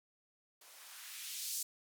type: noise with band-pass filter sweep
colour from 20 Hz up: violet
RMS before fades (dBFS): -45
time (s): 0.61-1.63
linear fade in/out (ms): 5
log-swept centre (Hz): 490 to 6500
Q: 1.1
effects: none